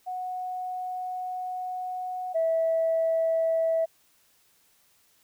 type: tone pair in turn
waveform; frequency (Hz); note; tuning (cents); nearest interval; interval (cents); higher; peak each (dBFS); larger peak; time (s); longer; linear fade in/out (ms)
sine; 735 / 653.2; F#5 / E5; -12 / -16; major second; 204; first; -30 / -21; second; 0.06-2.34 / 2.34-3.86; first; 20
effects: tanh soft clip ceiling -17 dBFS + white hiss -64 dBFS RMS until 5.23 s